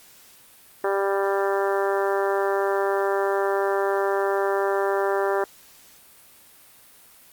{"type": "harmonic tone", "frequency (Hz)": 197, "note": "G3", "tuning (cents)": 9, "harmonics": [2, 3, 4, 5, 6, 7, 8, 9], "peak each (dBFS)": [-23, -27, -29, -31, -33, -34, -35, -36], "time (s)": [0.84, 5.44], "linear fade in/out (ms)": 2, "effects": ["white hiss -51 dBFS RMS until 7.32 s", "Opus 48 kbps"]}